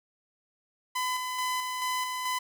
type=tone with tremolo; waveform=sawtooth; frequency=1009 Hz; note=B5; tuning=37 cents sharp; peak=-24 dBFS; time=0.95-2.39 s; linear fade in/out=10 ms; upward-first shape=square; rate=2.3 Hz; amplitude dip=35%; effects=none